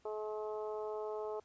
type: harmonic tone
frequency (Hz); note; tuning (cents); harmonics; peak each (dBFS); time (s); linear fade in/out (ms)
213.8; A3; -49; 2 / 3 / 4 / 5 / 6; -39 / -45 / -47 / -51 / -55; 0.05-1.4; 5
effects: pink hiss -70 dBFS RMS until 1.44 s + resampled to 16000 Hz